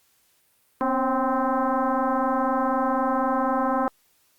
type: tone with frequency modulation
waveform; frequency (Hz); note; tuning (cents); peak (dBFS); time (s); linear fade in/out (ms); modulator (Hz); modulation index
sine; 250; B3; +21; -20; 0.81-3.88; 0; 262; 4
effects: white hiss -64 dBFS RMS until 4.38 s + Opus 48 kbps